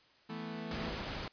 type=chord; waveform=sawtooth; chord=E suspended fourth; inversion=none; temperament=equal; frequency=164.81 / 220 / 246.9 Hz; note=E3 / A3 / B3; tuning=0 / 0 / 0 cents; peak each=-41 / -38 / -43 dBFS; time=0.29-0.91 s; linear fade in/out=10 ms
type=noise; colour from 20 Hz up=pink; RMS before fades=-40 dBFS; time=0.71-1.28 s; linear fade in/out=2 ms
effects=white hiss -65 dBFS RMS until 1.32 s + resampled to 11025 Hz